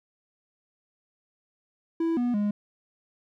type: tone with pitch steps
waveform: triangle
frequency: 330.1 / 243.4 / 206.6 Hz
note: E4 / B3 / G#3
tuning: +2 / -25 / -9 cents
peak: -21 dBFS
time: 2-2.51 s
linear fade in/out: 5 ms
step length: 170 ms
effects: none